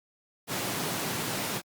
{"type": "high-pass noise", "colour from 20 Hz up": "pink", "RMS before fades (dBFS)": -32, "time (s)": [0.47, 1.62], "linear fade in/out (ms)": 50, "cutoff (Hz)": 110, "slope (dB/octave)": 48, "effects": ["Opus 48 kbps"]}